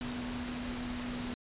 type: tone in noise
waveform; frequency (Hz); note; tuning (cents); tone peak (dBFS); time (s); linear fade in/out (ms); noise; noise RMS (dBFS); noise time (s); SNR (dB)
sine; 245.4; B3; -11; -37; 0.01-1.34; 0; pink; -41; 0.01-1.34; +1
effects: resampled to 8000 Hz